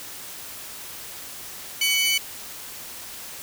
sawtooth tone pair together, 2251 / 2997 Hz, C#7 / F#7, +26 / +22 cents, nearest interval perfect fourth, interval 496 cents, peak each -19 dBFS, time 1.81-2.18 s, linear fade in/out 5 ms, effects white hiss -38 dBFS RMS until 3.42 s

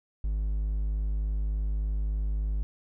triangle tone, 51.7 Hz, G#1, 7 cents flat, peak -24 dBFS, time 0.24-2.63 s, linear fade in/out 0 ms, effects none

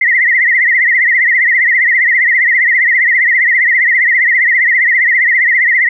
sine tone with vibrato, 1975.5 Hz, B6, in tune, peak -7 dBFS, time 0.01-5.89 s, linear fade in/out 5 ms, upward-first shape triangle, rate 15 Hz, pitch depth 140 cents each way, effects none

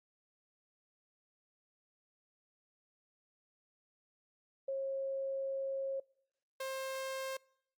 sine / sawtooth tone pair in turn, 541 / 530.8 Hz, C#5 / C5, -42 / +25 cents, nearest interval unison, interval 33 cents, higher first, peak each -34 / -34 dBFS, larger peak neither, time 4.68-6 / 6.6-7.37 s, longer first, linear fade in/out 5 ms, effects noise-tail reverb RT60 0.7 s tail -26 dB re dry + Opus 48 kbps

